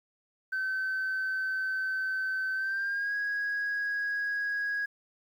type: tone with pitch glide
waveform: sine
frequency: 1534 to 1653.6 Hz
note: G6 to G#6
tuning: -38 to -8 cents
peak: -27 dBFS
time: 0.52-4.86 s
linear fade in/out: 10 ms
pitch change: +130 cents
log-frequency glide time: 2.54-3.15 s
effects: tanh soft clip ceiling -26 dBFS + 10-bit